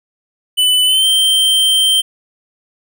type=tone with pitch glide; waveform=square; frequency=2997 to 3133 Hz; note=F#7 to G7; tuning=+22 to -2 cents; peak=-10 dBFS; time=0.57-2.02 s; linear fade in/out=20 ms; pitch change=+76 cents; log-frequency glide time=0.85-1.06 s; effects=none